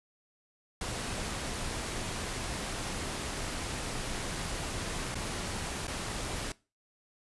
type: noise with dropouts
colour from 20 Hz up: pink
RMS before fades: -36 dBFS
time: 0.81-6.52 s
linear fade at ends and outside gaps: 2 ms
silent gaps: 5.145-5.154 / 5.87-5.879 s
effects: noise-tail reverb RT60 0.3 s tail -21 dB re dry + resampled to 24000 Hz